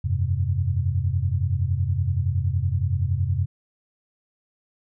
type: chord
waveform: sine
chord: F suspended second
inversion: none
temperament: equal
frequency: 87.31 / 98 / 130.81 Hz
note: F2 / G2 / C3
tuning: 0 / 0 / 0 cents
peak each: -24 / -24 / -26 dBFS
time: 0.04-3.46 s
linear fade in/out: 10 ms
effects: none